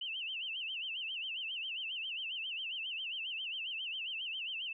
sine tone with vibrato, 2872 Hz, F7, 48 cents sharp, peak -37 dBFS, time 0.01-4.73 s, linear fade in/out 5 ms, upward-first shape sine, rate 7.4 Hz, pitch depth 170 cents each way, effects none

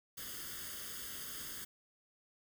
white noise with comb filter, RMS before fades -45 dBFS, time 0.17-1.65 s, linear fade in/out 10 ms, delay 0.61 ms, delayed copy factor +0.8, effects none

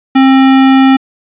square tone, 266.3 Hz, C4, 31 cents sharp, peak -4 dBFS, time 0.15-0.97 s, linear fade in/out 10 ms, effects resampled to 8000 Hz + 7-bit

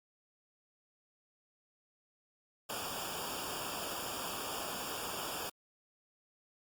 pink noise with comb filter, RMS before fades -40 dBFS, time 2.69-5.5 s, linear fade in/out 10 ms, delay 0.49 ms, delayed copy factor -0.95, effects Opus 48 kbps

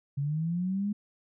sine linear sweep, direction up, 137.1 to 209.7 Hz, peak -27 dBFS, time 0.17-0.93 s, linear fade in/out 10 ms, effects none

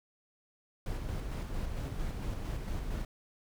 brown noise with tremolo, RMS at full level -35 dBFS, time 0.86-3.05 s, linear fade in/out 2 ms, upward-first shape square, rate 4.4 Hz, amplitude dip 30%, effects none

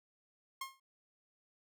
sawtooth tone with exponential decay, 1071 Hz, C6, 40 cents sharp, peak -33 dBFS, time 0.61-0.8 s, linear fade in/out 5 ms, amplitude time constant 41 ms, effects none

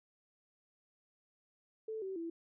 sine tone with pitch steps, 439.4 / 382.5 / 333 Hz, A4 / G4 / E4, -2 / -42 / +18 cents, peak -38 dBFS, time 1.88-2.3 s, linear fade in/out 5 ms, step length 140 ms, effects none

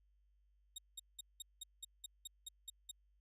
20% pulse tone bursts, 3742 Hz, A#7, 6 cents sharp, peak -39 dBFS, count 11, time 0.76-2.913 s, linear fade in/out 5 ms, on 23 ms, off 190 ms, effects added 50 Hz sine -70 dBFS peak until 3.2 s

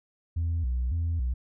sine tone with vibrato, 71.8 Hz, D2, 39 cents flat, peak -23 dBFS, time 0.36-1.34 s, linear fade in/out 10 ms, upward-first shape square, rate 1.8 Hz, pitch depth 260 cents each way, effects tanh soft clip ceiling -23 dBFS

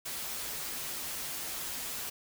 white noise with comb filter, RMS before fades -38 dBFS, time 0.05-2.1 s, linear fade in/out 10 ms, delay 10 ms, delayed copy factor -0.55, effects none

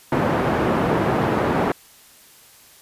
pink band-pass noise, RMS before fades -20 dBFS, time 0.12-1.72 s, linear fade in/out 2 ms, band 150 to 1200 Hz, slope 12 dB/octave, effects white hiss -49 dBFS RMS until 2.81 s + resampled to 32000 Hz

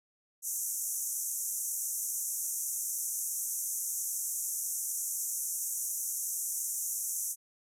pink band-pass noise, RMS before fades -35 dBFS, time 0.42-7.36 s, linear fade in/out 50 ms, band 5900 to 14000 Hz, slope 96 dB/octave, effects none

